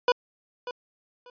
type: tone with echo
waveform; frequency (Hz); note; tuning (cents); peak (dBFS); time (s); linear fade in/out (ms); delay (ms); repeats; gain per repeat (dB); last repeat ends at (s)
25% pulse; 492.5; B4; -5; -14; 0.08-0.12; 2; 590; 2; -14; 1.3
effects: resampled to 11025 Hz